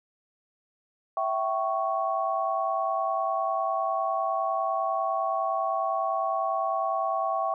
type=chord; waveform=sine; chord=C# diminished; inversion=first; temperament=equal with one note detuned; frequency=659.3 / 769.2 / 1108.7 Hz; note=E5 / G5 / C#6; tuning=0 / -33 / 0 cents; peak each=-29 dBFS; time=1.17-7.54 s; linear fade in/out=2 ms; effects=none